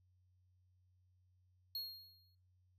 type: tone with exponential decay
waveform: square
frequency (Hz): 4276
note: C8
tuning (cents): +37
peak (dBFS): -39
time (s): 1.75-2.35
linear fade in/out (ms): 2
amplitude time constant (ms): 130
effects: noise-tail reverb RT60 0.5 s tail -26 dB re dry + added 91 Hz sine -70 dBFS peak until 2.78 s